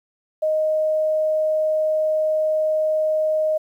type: tone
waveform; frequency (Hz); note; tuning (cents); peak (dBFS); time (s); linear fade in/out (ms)
sine; 622.3; D#5; 0; -17; 0.42-3.58; 10
effects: 9-bit